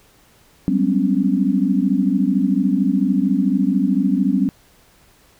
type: tone cluster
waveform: sine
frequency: 187.7 / 201.3 / 254.5 / 278.8 Hz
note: F#3 / G3 / C4 / C#4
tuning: +25 / +46 / -48 / +10 cents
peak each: -20 dBFS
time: 0.68-4.49 s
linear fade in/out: 0 ms
effects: pink hiss -53 dBFS RMS until 5.39 s